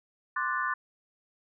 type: chord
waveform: sine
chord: D dominant seventh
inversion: third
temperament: equal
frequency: 1046.5 / 1174.7 / 1480 / 1760 Hz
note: C6 / D6 / F#6 / A6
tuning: 0 / 0 / 0 / 0 cents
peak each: -33 dBFS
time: 0.36-0.74 s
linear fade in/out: 5 ms
effects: none